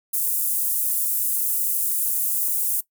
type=high-pass noise; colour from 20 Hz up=pink; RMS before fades=-23 dBFS; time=0.13-2.81 s; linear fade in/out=10 ms; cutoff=10000 Hz; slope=24 dB/octave; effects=noise-tail reverb RT60 0.1 s tail -19 dB re dry